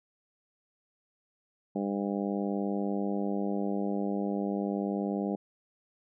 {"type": "harmonic tone", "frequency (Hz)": 100.3, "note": "G2", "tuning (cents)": 40, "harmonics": [2, 3, 4, 5, 6, 7, 8], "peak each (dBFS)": [-31, -35, -37, -39, -41, -42, -43], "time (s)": [1.75, 5.36], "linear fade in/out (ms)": 10, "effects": []}